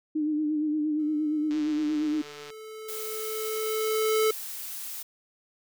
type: tone with vibrato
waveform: sine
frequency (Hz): 303.9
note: D#4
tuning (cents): -41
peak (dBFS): -24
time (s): 0.15-2.22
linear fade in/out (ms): 10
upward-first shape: sine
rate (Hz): 8.6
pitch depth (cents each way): 41
type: tone with exponential growth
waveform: square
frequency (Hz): 435.8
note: A4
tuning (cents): -17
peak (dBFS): -21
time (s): 0.99-4.31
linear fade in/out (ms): 5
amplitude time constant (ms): 720
type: click train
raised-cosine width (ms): 0.2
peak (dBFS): -27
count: 148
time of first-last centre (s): 1.51-2.503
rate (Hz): 148
type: noise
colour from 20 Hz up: blue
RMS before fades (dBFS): -37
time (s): 2.88-5.03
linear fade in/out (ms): 10
effects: none